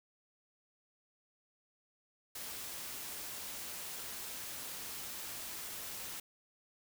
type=noise; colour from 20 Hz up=white; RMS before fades=-44 dBFS; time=2.35-6.2 s; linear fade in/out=5 ms; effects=none